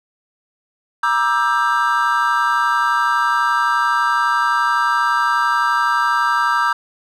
triangle chord, E half-diminished seventh, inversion second, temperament just, 949.3 / 1186.7 / 1318.5 / 1582.2 Hz, Bb5 / D6 / E6 / G6, +31 / +18 / 0 / +16 cents, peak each -18 dBFS, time 1.03-6.73 s, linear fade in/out 5 ms, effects none

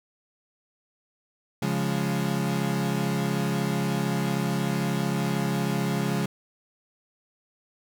35% pulse chord, Db major, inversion none, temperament equal, 138.59 / 174.61 / 207.7 Hz, Db3 / F3 / Ab3, 0 / 0 / 0 cents, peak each -27 dBFS, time 1.62-6.26 s, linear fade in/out 5 ms, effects none

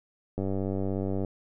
click train, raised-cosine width 2 ms, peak -18 dBFS, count 85, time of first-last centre 0.38-1.248 s, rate 96.8 Hz, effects none

